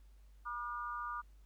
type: tone with amplitude modulation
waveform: sine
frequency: 1200 Hz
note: D6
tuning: 37 cents sharp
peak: -34 dBFS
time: 0.45-1.22 s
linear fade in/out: 20 ms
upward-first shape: sine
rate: 234 Hz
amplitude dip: 100%
effects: added 50 Hz sine -57 dBFS peak until 1.45 s + pink hiss -75 dBFS RMS until 1.45 s